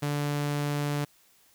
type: tone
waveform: sawtooth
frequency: 145.6 Hz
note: D3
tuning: 15 cents flat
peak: -23 dBFS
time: 0.02-1.05 s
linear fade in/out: 10 ms
effects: white hiss -62 dBFS RMS until 1.54 s